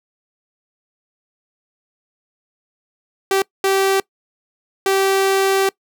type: tone bursts at uneven times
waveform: sawtooth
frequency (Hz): 387.9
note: G4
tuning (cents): -18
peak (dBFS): -10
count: 3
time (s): 3.31-3.42 / 3.64-4 / 4.86-5.69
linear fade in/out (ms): 2
effects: noise-tail reverb RT60 0.1 s tail -23 dB re dry